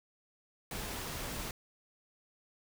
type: noise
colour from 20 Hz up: pink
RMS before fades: -40 dBFS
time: 0.71-1.51 s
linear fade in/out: 2 ms
effects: none